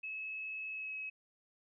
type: tone with pitch glide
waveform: sine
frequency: 2585 to 2561 Hz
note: E7 to D#7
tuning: -34 to +49 cents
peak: -39 dBFS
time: 0.03-1.1 s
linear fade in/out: 10 ms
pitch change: -17 cents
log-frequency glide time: 0.71-0.95 s
effects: none